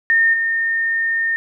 sine tone with level steps, 1824 Hz, A#6, 38 cents flat, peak -11 / -16 dBFS, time 0.1-1.36 s, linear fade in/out 0 ms, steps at 0.33 s, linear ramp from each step 10 ms, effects none

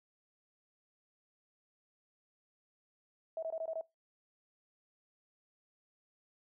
sine tone bursts, 648 Hz, E5, 30 cents flat, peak -35 dBFS, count 6, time 3.37-3.811 s, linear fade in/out 2 ms, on 56 ms, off 21 ms, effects noise-tail reverb RT60 0.2 s tail -21 dB re dry

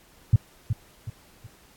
sine tone with echo, 110 Hz, A2, in tune, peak -11 dBFS, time 0.33-0.36 s, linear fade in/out 5 ms, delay 370 ms, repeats 3, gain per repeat -9 dB, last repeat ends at 1.47 s, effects pink hiss -56 dBFS RMS until 1.76 s + AAC 64 kbps

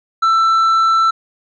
sine tone with tanh clipping, 1332 Hz, E6, 18 cents sharp, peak -11 dBFS, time 0.22-1.11 s, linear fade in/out 10 ms, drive 5 dB, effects none

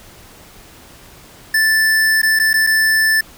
square tone with dropouts, 1760 Hz, A6, in tune, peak -12 dBFS, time 1.54-3.21 s, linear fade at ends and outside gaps 5 ms, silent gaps 2.218-2.23 / 2.391-2.397 / 2.532-2.539 / 2.667-2.671 s, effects pink hiss -42 dBFS RMS until 3.37 s

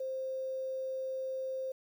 sine tone with quantisation, 525 Hz, C5, 6 cents sharp, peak -34 dBFS, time 0-1.72 s, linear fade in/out 5 ms, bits 10, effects none

